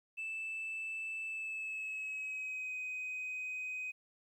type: tone with pitch glide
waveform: sine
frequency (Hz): 2637 to 2511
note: E7 to D#7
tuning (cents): 0 to +15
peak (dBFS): -36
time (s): 0.17-3.92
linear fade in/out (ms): 20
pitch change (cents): -85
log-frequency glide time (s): 1.26-2.75
effects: tanh soft clip ceiling -36 dBFS + 12-bit